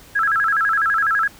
sine tone with vibrato, 1480 Hz, F#6, in tune, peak -15 dBFS, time 0.15-1.28 s, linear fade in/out 10 ms, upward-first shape square, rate 12 Hz, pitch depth 190 cents each way, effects pink hiss -45 dBFS RMS until 1.39 s

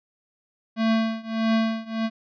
square tone with tremolo, 223.7 Hz, A3, 29 cents sharp, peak -18 dBFS, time 0.76-2.1 s, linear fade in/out 50 ms, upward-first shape triangle, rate 1.6 Hz, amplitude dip 95%, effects resampled to 11025 Hz

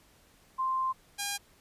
sine / 5% pulse tone pair in turn, 1046.5 / 808.4 Hz, C6 / G#5, 0 / -47 cents, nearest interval major third, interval 447 cents, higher first, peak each -27 / -20 dBFS, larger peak second, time 0.58-0.93 / 1.18-1.38 s, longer first, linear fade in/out 20 ms, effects pink hiss -62 dBFS RMS until 1.6 s + resampled to 32000 Hz

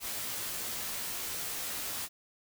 white noise with comb filter, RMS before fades -37 dBFS, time 0-2.09 s, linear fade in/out 50 ms, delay 15 ms, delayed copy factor -0.6, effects none

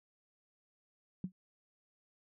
sine tone with exponential decay, 185 Hz, F#3, in tune, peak -31 dBFS, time 1.24-1.32 s, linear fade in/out 2 ms, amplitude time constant 17 ms, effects none

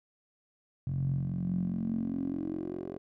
10% pulse tone with band-pass filter sweep, 44.9 Hz, F1, 49 cents sharp, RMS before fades -33 dBFS, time 0.87-2.98 s, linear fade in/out 0 ms, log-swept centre 120 to 420 Hz, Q 6.8, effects none

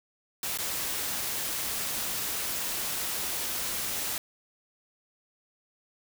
white noise with dropouts, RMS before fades -32 dBFS, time 0.43-4.18 s, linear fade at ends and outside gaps 2 ms, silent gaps 0.575-0.586 s, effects none

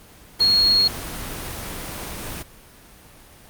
sine tone in noise, 4300 Hz, C8, 47 cents sharp, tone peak -13 dBFS, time 0.4-0.88 s, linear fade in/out 10 ms, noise pink, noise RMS -31 dBFS, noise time 0.39-2.43 s, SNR +15 dB, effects pink hiss -47 dBFS RMS until 3.49 s + Opus 24 kbps

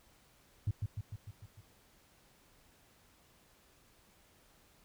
sine tone with echo, 103.83 Hz, G#2, in tune, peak -27 dBFS, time 0.67-0.71 s, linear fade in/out 5 ms, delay 150 ms, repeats 6, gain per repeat -4 dB, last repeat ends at 1.61 s, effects tanh soft clip ceiling -26 dBFS + pink hiss -66 dBFS RMS until 4.84 s

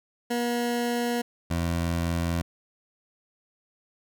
20% pulse tone pair in turn, 239.4 / 84.64 Hz, A#3 / E2, +46 / +46 cents, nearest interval octave + tritone, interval 1800 cents, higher first, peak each -20 / -20 dBFS, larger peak neither, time 0.3-1.22 / 1.5-2.42 s, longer neither, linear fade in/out 10 ms, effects none

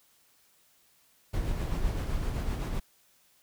brown noise with tremolo, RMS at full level -29 dBFS, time 1.33-2.8 s, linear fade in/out 10 ms, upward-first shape sine, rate 7.8 Hz, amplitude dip 35%, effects white hiss -65 dBFS RMS until 3.42 s

